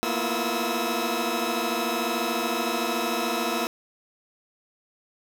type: tone cluster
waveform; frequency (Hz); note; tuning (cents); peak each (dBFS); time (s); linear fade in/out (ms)
15% pulse; 229.4 / 243 / 329.9 / 350.5 / 1293; A#3 / B3 / E4 / F4 / E6; -28 / -28 / +1 / +6 / -34; -25; 0.03-3.67; 0
effects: none